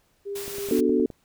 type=tone with tremolo; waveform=sine; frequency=401.1 Hz; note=G4; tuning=40 cents sharp; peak=-28 dBFS; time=0.25-0.88 s; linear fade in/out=20 ms; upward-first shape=triangle; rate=3.2 Hz; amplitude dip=75%
type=noise; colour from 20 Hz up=white; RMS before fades=-37 dBFS; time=0.35-0.81 s; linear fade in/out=10 ms
type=click train; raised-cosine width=2 ms; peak=-25 dBFS; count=7; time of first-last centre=0.48-1.102 s; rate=9.64 Hz
type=chord; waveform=sine; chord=B minor seventh; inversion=none; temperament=equal; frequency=246.9 / 293.7 / 370 / 440 Hz; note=B3 / D4 / F#4 / A4; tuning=0 / 0 / 0 / 0 cents; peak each=-24 dBFS; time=0.71-1.06 s; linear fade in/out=2 ms
effects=pink hiss -66 dBFS RMS until 1.24 s